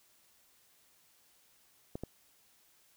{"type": "clicks", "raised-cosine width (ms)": 2, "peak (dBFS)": -25, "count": 2, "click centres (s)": [1.955, 2.036], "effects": ["white hiss -67 dBFS RMS until 2.96 s"]}